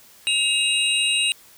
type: tone cluster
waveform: sine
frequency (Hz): 2557 / 2812 / 3838 / 8520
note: D#7 / F7 / A#7 / C9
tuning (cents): +47 / +11 / +50 / +30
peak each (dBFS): -25 / -21 / -24 / -26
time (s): 0.27-1.32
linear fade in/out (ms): 0
effects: white hiss -50 dBFS RMS until 1.57 s